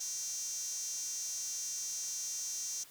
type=tone with high-pass filter; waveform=square; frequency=213.2 Hz; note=G#3; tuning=46 cents sharp; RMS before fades=-39 dBFS; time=0-2.84 s; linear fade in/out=10 ms; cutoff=6100 Hz; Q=9.1; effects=white hiss -57 dBFS RMS until 2.9 s